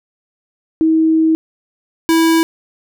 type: tone pair in turn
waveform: sine / square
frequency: 320 / 327.1 Hz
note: D#4 / E4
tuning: +49 / -13 cents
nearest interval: unison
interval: 38 cents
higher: second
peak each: -9 / -10 dBFS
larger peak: first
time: 0.81-1.35 / 2.09-2.43 s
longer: first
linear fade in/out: 0 ms
effects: none